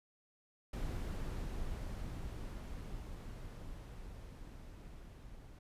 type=noise with level ramp; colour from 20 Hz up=brown; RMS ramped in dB=-39 to -53 dBFS; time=0.73-5.59 s; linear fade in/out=5 ms; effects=resampled to 32000 Hz